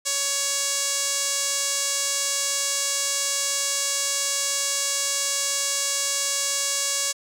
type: tone with band-pass filter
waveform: sawtooth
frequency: 559 Hz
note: C#5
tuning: 14 cents sharp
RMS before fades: -25 dBFS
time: 0.05-7.13 s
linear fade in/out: 20 ms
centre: 7100 Hz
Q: 2.1
effects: none